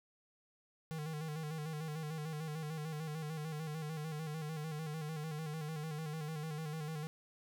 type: tone with vibrato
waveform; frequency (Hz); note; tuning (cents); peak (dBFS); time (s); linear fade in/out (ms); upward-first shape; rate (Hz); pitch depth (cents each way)
square; 155.2; D#3; -4; -40; 0.91-7.07; 0; square; 6.7; 54
effects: none